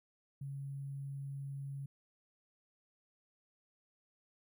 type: tone with sample-and-hold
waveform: sine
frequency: 138.59 Hz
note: C#3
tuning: in tune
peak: -40 dBFS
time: 0.41-1.86 s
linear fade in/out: 5 ms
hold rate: 11025 Hz
effects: none